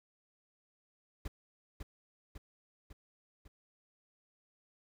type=noise with echo; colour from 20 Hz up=brown; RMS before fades=-39 dBFS; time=1.25-1.28 s; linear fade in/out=5 ms; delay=550 ms; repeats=4; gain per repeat=-4 dB; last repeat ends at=3.48 s; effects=none